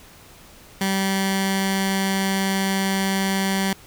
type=tone with notch filter; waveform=15% pulse; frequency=193.4 Hz; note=G3; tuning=23 cents flat; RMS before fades=-22 dBFS; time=0.81-3.73 s; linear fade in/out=2 ms; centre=490 Hz; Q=0.69; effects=pink hiss -47 dBFS RMS until 3.86 s